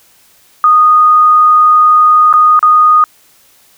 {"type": "tone with dropouts", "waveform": "sine", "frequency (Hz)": 1236, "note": "D#6", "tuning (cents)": -12, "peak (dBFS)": -3, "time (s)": [0.64, 3.04], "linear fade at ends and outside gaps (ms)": 1, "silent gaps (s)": [[2.328, 2.338], [2.592, 2.628]], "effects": ["white hiss -47 dBFS RMS until 3.77 s"]}